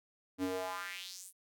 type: tone with high-pass filter sweep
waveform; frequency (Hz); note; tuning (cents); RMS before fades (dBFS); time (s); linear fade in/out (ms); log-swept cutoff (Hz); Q
square; 92.5; F#2; 0; -40; 0.38-1.33; 50; 230 to 11000; 3.1
effects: none